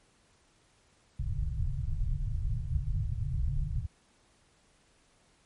pink low-pass noise, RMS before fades -31 dBFS, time 1.19-3.87 s, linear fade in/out 10 ms, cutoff 150 Hz, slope 96 dB/octave, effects pink hiss -66 dBFS RMS until 5.45 s + MP3 48 kbps

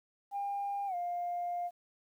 sine tone with pitch glide, 803 to 703.1 Hz, G5 to F5, +41 to +11 cents, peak -32 dBFS, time 0.31-1.71 s, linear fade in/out 50 ms, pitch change -230 cents, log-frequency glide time 0.87-0.95 s, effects tanh soft clip ceiling -29 dBFS + 11-bit

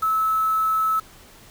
sine tone with quantisation, 1300 Hz, E6, 24 cents flat, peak -18 dBFS, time 0.02-1 s, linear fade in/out 10 ms, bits 6, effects pink hiss -48 dBFS RMS until 1.5 s

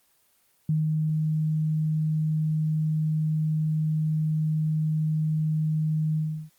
sine tone with ADSR envelope, 155.56 Hz, D#3, in tune, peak -20 dBFS, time 0.69-6.5 s, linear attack 3 ms, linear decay 160 ms, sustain -2 dB, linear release 330 ms, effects white hiss -65 dBFS RMS until 6.58 s + Opus 24 kbps

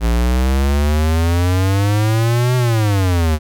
square exponential two-way sweep, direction up then down, 56.1 to 127 to 75.2 Hz, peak -13 dBFS, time 0-3.39 s, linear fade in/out 50 ms, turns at 2.56 s, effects none

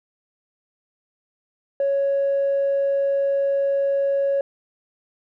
triangle tone with tanh clipping, 555 Hz, C#5, 2 cents sharp, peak -18 dBFS, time 1.8-4.41 s, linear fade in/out 2 ms, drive 5 dB, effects none

